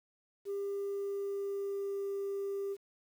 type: tone with pitch glide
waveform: sine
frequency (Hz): 399.5 to 396.5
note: G4 to G4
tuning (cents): +33 to +20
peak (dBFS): -32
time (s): 0.45-2.77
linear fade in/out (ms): 50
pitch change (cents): -13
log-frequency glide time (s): 0.75-2.14
effects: tanh soft clip ceiling -32 dBFS + 10-bit